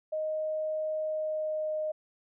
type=tone with pitch glide; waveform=sine; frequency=622.3 to 618 Hz; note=D#5 to D#5; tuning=0 to -12 cents; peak=-29 dBFS; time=0.12-1.92 s; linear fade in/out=10 ms; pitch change=-12 cents; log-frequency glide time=1.03-1.73 s; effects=none